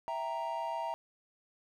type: chord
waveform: triangle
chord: E diminished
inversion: none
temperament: equal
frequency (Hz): 659.3 / 784 / 932.3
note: E5 / G5 / Bb5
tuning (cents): 0 / 0 / 0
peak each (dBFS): -37 / -40 / -34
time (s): 0.08-0.94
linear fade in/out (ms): 0
effects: none